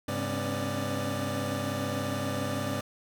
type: tone cluster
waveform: 25% pulse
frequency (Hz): 100.7 / 135.4 / 250.7 / 277.6 / 591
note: G2 / C#3 / B3 / C#4 / D5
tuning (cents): +47 / -40 / +26 / +3 / +11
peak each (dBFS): -31 / -33 / -33 / -34 / -32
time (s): 0.08-2.81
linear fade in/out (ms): 5
effects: none